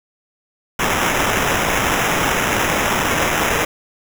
violet noise with sample-and-hold, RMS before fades -18 dBFS, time 0.79-3.65 s, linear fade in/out 5 ms, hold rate 4410 Hz, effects none

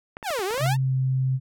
clicks, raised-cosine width 0.5 ms, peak -20 dBFS, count 9, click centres 0.169 / 0.228 / 0.306 / 0.392 / 0.508 / 0.543 / 0.578 / 0.609 / 0.661 s
sawtooth exponential two-way sweep, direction down then up, 946 to 356.7 to 946 Hz, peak -21 dBFS, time 0.23-0.77 s, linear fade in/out 50 ms, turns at 0.44 s
sine tone with pitch glide, 132.5 to 131.05 Hz, C3 to C3, +22 to +3 cents, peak -20 dBFS, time 0.59-1.4 s, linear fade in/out 50 ms, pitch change -19 cents, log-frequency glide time 0.81-0.93 s
effects none

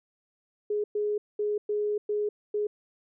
sine tone bursts at uneven times, 417.6 Hz, G#4, 10 cents sharp, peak -25 dBFS, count 6, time 0.7-0.84 / 0.95-1.18 / 1.39-1.58 / 1.69-1.98 / 2.09-2.29 / 2.54-2.67 s, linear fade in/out 5 ms, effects none

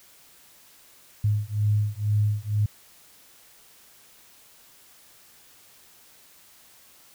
sine beating tone pair, 103.83 / 105.93 Hz, G#2 / G#2, 0 / +35 cents, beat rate 2.1 Hz, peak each -24 dBFS, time 1.24-2.66 s, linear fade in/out 5 ms, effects white hiss -54 dBFS RMS until 7.14 s

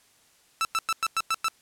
sawtooth tone bursts, 1322 Hz, E6, 5 cents sharp, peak -19 dBFS, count 7, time 0.61-1.483 s, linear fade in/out 0 ms, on 39 ms, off 100 ms, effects white hiss -61 dBFS RMS until 1.61 s + low-pass 11000 Hz 12 dB/octave

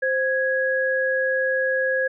sine tone pair together, 523.2 / 1661.2 Hz, C5 / G#6, 0 / 0 cents, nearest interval octave + minor sixth, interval 2000 cents, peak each -22 dBFS, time 0.02-2.08 s, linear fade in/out 10 ms, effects none

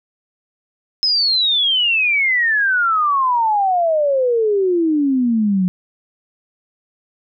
sine exponential sweep, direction down, 5180 to 178.5 Hz, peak -13 dBFS, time 1.03-5.68 s, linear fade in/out 0 ms, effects none

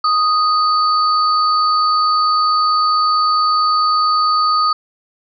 sine tone pair together, 1244.5 / 4520 Hz, D#6 / C#8, 0 / +33 cents, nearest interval octave + minor seventh, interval 2233 cents, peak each -12 / -20 dBFS, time 0.04-4.73 s, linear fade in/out 5 ms, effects none

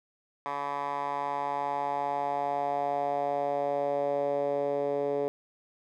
10% pulse tone with band-pass filter sweep, 142.4 Hz, C#3, 47 cents sharp, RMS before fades -30 dBFS, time 0.46-5.28 s, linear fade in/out 0 ms, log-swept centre 1100 to 470 Hz, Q 3.6, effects none

